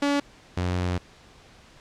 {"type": "tone pair in turn", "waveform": "sawtooth", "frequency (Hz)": [285, 89.77], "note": ["C#4", "F2"], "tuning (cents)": [48, 48], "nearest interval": "octave + minor sixth", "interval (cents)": 2000, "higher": "first", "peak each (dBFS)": [-17, -20], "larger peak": "first", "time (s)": [[0.02, 0.2], [0.57, 0.98]], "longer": "second", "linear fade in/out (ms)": 5, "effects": ["pink hiss -52 dBFS RMS until 1.8 s", "low-pass 6000 Hz 12 dB/octave"]}